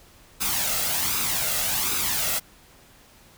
white noise with flanger, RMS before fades -25 dBFS, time 0.4-2.4 s, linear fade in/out 20 ms, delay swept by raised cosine 0.79 to 1.52 ms, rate 1.3 Hz, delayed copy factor +0.55, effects pink hiss -53 dBFS RMS until 3.37 s

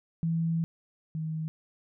sine tone pair in turn, 164.81 / 158.27 Hz, E3 / D#3, 0 / +30 cents, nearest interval minor second, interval 70 cents, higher first, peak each -25 / -30 dBFS, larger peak first, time 0.23-0.64 / 1.15-1.48 s, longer first, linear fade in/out 0 ms, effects none

